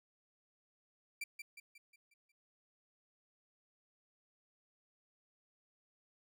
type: tone with echo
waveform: 40% pulse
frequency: 2349 Hz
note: D7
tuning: in tune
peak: -38 dBFS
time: 1.21-1.24 s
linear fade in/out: 5 ms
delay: 180 ms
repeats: 6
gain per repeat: -6 dB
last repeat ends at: 2.32 s
effects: none